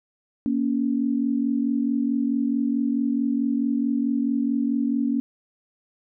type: tone pair together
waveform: sine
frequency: 235.9 / 280.5 Hz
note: A#3 / C#4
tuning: +21 / +21 cents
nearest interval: minor third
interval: 300 cents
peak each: -23 dBFS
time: 0.46-5.2 s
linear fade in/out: 0 ms
effects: none